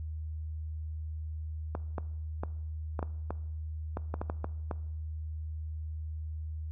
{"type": "clicks", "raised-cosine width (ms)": 1, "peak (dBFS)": -20, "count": 12, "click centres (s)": [1.751, 1.982, 2.435, 2.992, 3.028, 3.306, 3.971, 4.141, 4.215, 4.299, 4.444, 4.712], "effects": ["noise-tail reverb RT60 0.8 s tail -19 dB re dry", "added 78 Hz sine -35 dBFS peak until 6.71 s"]}